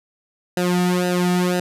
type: tone with flanger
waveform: sawtooth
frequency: 179.1 Hz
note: F3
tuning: 44 cents sharp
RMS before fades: -19 dBFS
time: 0.57-1.6 s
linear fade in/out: 2 ms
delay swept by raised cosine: 0.89 to 1.99 ms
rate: 2 Hz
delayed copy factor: -1
effects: resampled to 32000 Hz